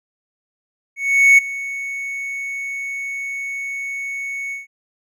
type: tone with ADSR envelope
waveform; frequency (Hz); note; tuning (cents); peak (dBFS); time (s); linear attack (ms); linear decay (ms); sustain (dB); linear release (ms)
triangle; 2217; C#7; 0; -4; 0.96-4.67; 420; 13; -18; 150
effects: none